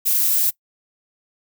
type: noise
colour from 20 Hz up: violet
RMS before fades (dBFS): -18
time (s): 0.05-0.51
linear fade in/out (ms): 20
effects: noise-tail reverb RT60 0.1 s tail -22 dB re dry